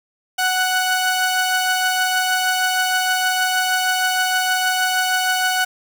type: tone pair together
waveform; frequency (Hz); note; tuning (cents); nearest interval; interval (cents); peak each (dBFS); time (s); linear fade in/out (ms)
sawtooth; 743.2 / 1480; F#5 / F#6; +7 / 0; octave; 1193; -16; 0.38-5.65; 10
effects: 8-bit